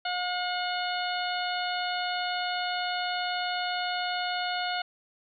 harmonic tone with a mistuned harmonic, 719 Hz, F#5, 50 cents flat, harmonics 1 / 2 / 3 / 4 / 5 / 6, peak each -31 / -34 / -39 / -37 / -39 / -38 dBFS, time 0.05-4.82 s, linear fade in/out 5 ms, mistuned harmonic 4, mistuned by +34 cents, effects none

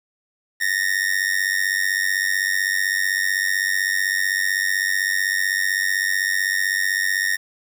45% pulse tone with amplitude modulation, 1843 Hz, A#6, 20 cents flat, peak -15 dBFS, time 0.6-7.37 s, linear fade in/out 20 ms, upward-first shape sine, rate 95.8 Hz, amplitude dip 90%, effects 8-bit

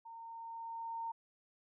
sine tone with level ramp, 916 Hz, A#5, 31 cents flat, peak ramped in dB -48 to -37 dBFS, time 0.05-1.12 s, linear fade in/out 10 ms, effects none

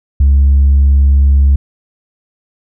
triangle tone with tanh clipping, 69.3 Hz, C#2, in tune, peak -5 dBFS, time 0.2-1.56 s, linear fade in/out 5 ms, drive 6 dB, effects none

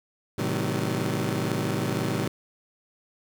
20% pulse chord, A diminished seventh, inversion none, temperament just, 110 / 132 / 158.4 / 190.08 Hz, A2 / C3 / Eb3 / Gb3, 0 / +16 / +31 / +47 cents, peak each -26 dBFS, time 0.38-2.28 s, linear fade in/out 5 ms, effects 9-bit

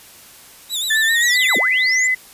sawtooth tone with vibrato, 3692 Hz, A#7, 17 cents flat, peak -17 dBFS, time 0.69-1.6 s, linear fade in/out 50 ms, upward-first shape sine, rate 7.5 Hz, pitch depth 120 cents each way
sine tone with pitch glide, 1760 to 2022 Hz, A6 to B6, 0 to +40 cents, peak -14 dBFS, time 0.9-2.15 s, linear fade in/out 10 ms, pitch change +240 cents, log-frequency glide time 1.01-1.41 s
sine linear two-way sweep, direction down then up, 7459 to 180.1 to 7459 Hz, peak -21 dBFS, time 1.21-2.07 s, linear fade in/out 0 ms, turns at 1.57 s
effects white hiss -43 dBFS RMS until 2.33 s + resampled to 32000 Hz

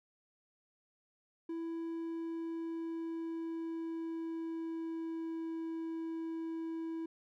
triangle tone with pitch glide, 330.8 to 327 Hz, E4 to E4, +6 to -14 cents, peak -35 dBFS, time 1.49-7.06 s, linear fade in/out 5 ms, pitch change -20 cents, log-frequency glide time 1.85-5.53 s, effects none

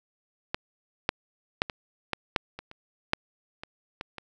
clicks, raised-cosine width 0.3 ms, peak -11 / -6 / -6 / -18 / -11 / -6 / -22 / -28 / -6 / -22 / -18 / -22 dBFS, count 12, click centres 0.545 / 1.091 / 1.619 / 1.698 / 2.133 / 2.362 / 2.59 / 2.714 / 3.134 / 3.635 / 4.011 / 4.183 s, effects none

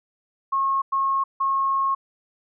sine tone bursts at uneven times, 1086 Hz, C#6, 36 cents flat, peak -19 dBFS, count 3, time 0.52-0.82 / 0.92-1.24 / 1.4-1.95 s, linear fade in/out 10 ms, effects none

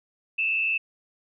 sine tone with frequency modulation, 2637 Hz, E7, in tune, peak -22 dBFS, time 0.38-0.78 s, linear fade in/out 10 ms, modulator 99.7 Hz, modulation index 0.73, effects none

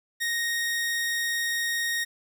sawtooth tone, 1864.7 Hz, A#6, in tune, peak -22 dBFS, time 0.2-2.05 s, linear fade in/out 20 ms, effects 10-bit

